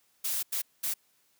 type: noise bursts at uneven times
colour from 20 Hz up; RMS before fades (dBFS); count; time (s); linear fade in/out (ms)
blue; -31; 3; 0.24-0.43 / 0.52-0.62 / 0.83-0.94; 10
effects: white hiss -69 dBFS RMS until 1.39 s + high-pass 80 Hz 12 dB/octave